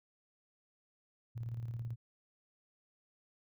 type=tone with tremolo; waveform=sine; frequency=116.54 Hz; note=A#2; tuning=in tune; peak=-36 dBFS; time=1.35-1.96 s; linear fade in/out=20 ms; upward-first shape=square; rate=18 Hz; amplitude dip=45%; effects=none